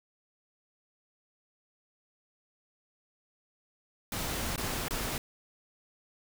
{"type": "noise with dropouts", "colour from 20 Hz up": "pink", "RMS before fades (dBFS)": -34, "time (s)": [4.12, 5.18], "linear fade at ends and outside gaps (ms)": 2, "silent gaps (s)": [[4.561, 4.578], [4.883, 4.907]], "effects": []}